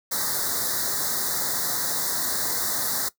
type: band-stop noise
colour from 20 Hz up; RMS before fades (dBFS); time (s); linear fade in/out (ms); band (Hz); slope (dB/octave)
white; -26; 0.11-3.09; 10; 2000 to 3700; 96
effects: noise-tail reverb RT60 0.1 s tail -17 dB re dry + high-pass 100 Hz 12 dB/octave